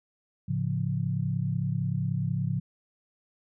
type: chord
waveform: sine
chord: A augmented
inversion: none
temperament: equal with one note detuned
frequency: 108.05 / 138.59 / 174.61 Hz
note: A2 / C#3 / E#3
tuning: -31 / 0 / 0 cents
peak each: -31 / -29 / -31 dBFS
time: 0.48-2.6 s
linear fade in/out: 10 ms
effects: none